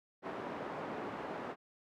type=band-pass noise; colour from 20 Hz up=pink; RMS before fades=-42 dBFS; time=0.22-1.56 s; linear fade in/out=50 ms; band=290 to 1200 Hz; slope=12 dB/octave; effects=none